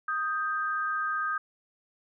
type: tone pair together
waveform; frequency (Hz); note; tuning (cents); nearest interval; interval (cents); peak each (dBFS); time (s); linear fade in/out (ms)
sine; 1244.5 / 1579.5; D#6 / G6; 0 / +13; major third; 413; -29 / -31; 0.08-1.38; 5
effects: none